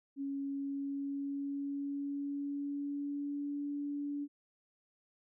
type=tone with pitch glide; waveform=sine; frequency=277.2 to 287.5 Hz; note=C#4 to D4; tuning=0 to -37 cents; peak=-35 dBFS; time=0.16-4.28 s; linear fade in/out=50 ms; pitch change=+63 cents; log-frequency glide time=0.39-3.69 s; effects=none